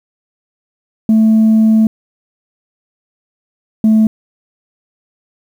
sine tone pair in turn, 220 / 218.6 Hz, A3 / A3, 0 / -11 cents, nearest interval unison, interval 11 cents, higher first, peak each -4 dBFS, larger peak neither, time 1.09-1.87 / 3.84-4.07 s, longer first, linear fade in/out 2 ms, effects tanh soft clip ceiling -4 dBFS + 7-bit

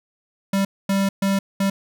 square tone bursts at uneven times, 196 Hz, G3, in tune, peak -18 dBFS, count 4, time 0.53-0.65 / 0.89-1.09 / 1.22-1.39 / 1.6-1.7 s, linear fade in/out 5 ms, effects none

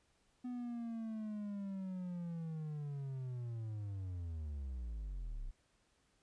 triangle linear sweep, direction down, 250 to 30.43 Hz, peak -38 dBFS, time 0.44-5.51 s, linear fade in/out 10 ms, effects pink hiss -75 dBFS RMS until 6.22 s + resampled to 22050 Hz

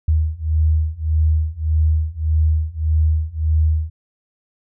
sine beating tone pair, 77.5 / 79.2 Hz, D#2 / D#2, -6 / +31 cents, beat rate 1.7 Hz, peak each -18 / -17 dBFS, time 0.08-3.9 s, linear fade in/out 5 ms, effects none

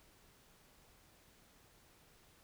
silence, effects pink hiss -66 dBFS RMS until 2.43 s

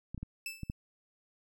clicks, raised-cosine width 5 ms, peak -27 / -30 / -26 / -26 / -22 dBFS, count 5, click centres 0.146 / 0.178 / 0.23 / 0.633 / 0.699 s
sawtooth tone with exponential decay, 2637 Hz, E7, in tune, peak -31 dBFS, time 0.46-0.72 s, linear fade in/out 2 ms, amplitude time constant 55 ms
effects none

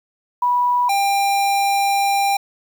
sine / square tone pair in turn, 979 / 795.7 Hz, B5 / G5, -15 / +26 cents, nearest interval major third, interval 359 cents, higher first, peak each -14 / -16 dBFS, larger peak first, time 0.42-0.89 / 0.89-2.37 s, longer second, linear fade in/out 5 ms, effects 8-bit

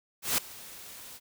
white noise with ADSR envelope, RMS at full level -25 dBFS, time 0.22-1.2 s, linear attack 160 ms, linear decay 4 ms, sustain -21 dB, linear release 43 ms, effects none

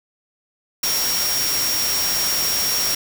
sine tone in noise, 5588 Hz, F8, in tune, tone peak -21 dBFS, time 0.83-2.95 s, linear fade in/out 5 ms, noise white, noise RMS -23 dBFS, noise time 0.83-2.95 s, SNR -1 dB, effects none

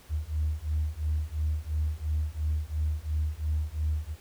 sine beating tone pair, 75.3 / 78.2 Hz, D2 / D#2, +44 / +9 cents, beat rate 2.9 Hz, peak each -29 dBFS, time 0.09-4.16 s, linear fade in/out 50 ms, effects tanh soft clip ceiling -20 dBFS + pink hiss -55 dBFS RMS until 4.2 s

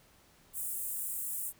pink high-pass noise, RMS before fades -37 dBFS, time 0.53-1.53 s, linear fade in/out 50 ms, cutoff 8200 Hz, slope 48 dB/octave, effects pink hiss -63 dBFS RMS until 1.59 s

